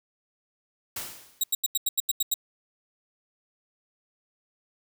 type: noise with exponential decay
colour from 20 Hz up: white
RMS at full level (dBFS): -32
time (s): 0.96-1.52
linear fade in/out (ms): 5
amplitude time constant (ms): 120
type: tone bursts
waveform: 10% pulse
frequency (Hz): 3820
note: A#7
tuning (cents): +42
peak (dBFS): -14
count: 9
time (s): 1.41-2.341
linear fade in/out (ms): 5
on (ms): 27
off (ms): 86
effects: none